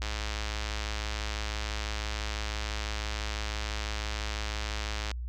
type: click train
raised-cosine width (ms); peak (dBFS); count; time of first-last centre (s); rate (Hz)
0.2; -17; 541; 0.02-5.114; 106
effects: added 60 Hz sine -33 dBFS peak until 5.28 s